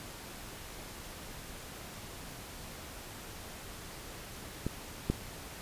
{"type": "clicks", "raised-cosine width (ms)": 3, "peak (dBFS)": [-19, -15], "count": 2, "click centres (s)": [4.666, 5.1], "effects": ["pink hiss -46 dBFS RMS until 5.61 s", "resampled to 32000 Hz"]}